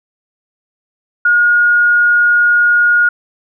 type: tone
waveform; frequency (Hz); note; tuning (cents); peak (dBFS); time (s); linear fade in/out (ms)
sine; 1435; F6; +47; -7; 1.25-3.09; 5
effects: none